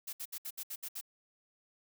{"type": "noise bursts", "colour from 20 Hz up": "blue", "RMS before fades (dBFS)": -41, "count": 8, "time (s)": [0.07, 1.012], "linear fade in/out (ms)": 10, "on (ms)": 60, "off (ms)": 66, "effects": []}